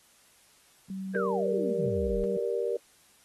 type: tone with pitch glide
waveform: sine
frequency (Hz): 191.1 to 193.77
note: G3 to G3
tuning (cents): -44 to -20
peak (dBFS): -33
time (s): 0.9-2.37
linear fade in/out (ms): 2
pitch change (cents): +24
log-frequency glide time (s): 1.33-2.21
type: chord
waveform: sine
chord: G minor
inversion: none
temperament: just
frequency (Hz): 392 / 470.4 / 588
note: G4 / Bb4 / D5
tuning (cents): 0 / +16 / +2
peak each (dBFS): -32 / -29 / -35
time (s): 1.15-2.77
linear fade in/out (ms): 5
type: exponential sweep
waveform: sine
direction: down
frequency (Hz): 1661.2 to 34.65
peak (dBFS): -32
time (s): 1.15-2.24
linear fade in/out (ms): 0
effects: white hiss -61 dBFS RMS until 3.24 s + AAC 32 kbps